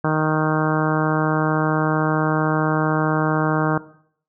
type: harmonic tone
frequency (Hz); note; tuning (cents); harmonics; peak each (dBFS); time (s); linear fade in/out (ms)
155.56; D#3; 0; 1 / 2 / 3 / 4 / 5 / 6 / 7 / 8 / 9 / 10; -21 / -24 / -26 / -27 / -28 / -29 / -29 / -30 / -31 / -31; 0.04-3.78; 5
effects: noise-tail reverb RT60 0.6 s tail -17 dB re dry